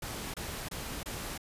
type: noise bursts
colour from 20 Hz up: pink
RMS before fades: -39 dBFS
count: 4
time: 0.02-1.378 s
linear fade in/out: 5 ms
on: 320 ms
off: 26 ms
effects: resampled to 32000 Hz